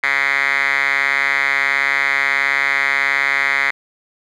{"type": "tone with band-pass filter", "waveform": "5% pulse", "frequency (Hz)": 138.59, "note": "C#3", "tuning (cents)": 0, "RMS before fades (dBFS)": -17, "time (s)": [0.03, 3.71], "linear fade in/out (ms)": 5, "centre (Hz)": 2100, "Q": 7.4, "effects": []}